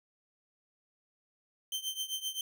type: tone with tremolo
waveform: sawtooth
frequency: 3112 Hz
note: G7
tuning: 13 cents flat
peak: -28 dBFS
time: 1.72-2.41 s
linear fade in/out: 2 ms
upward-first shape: triangle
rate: 7.7 Hz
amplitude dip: 90%
effects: none